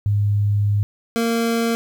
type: tone pair in turn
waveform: sine / 25% pulse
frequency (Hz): 102.7 / 230.6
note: G#2 / A#3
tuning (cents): -19 / -19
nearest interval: octave + major second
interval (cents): 1400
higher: second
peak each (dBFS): -15 / -14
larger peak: second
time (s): 0.06-0.83 / 1.16-1.75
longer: first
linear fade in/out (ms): 0
effects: 9-bit